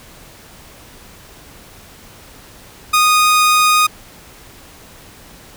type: tone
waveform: sawtooth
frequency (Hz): 1238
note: D#6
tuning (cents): -9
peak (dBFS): -6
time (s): 2.93-3.87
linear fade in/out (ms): 10
effects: pink hiss -41 dBFS RMS until 5.56 s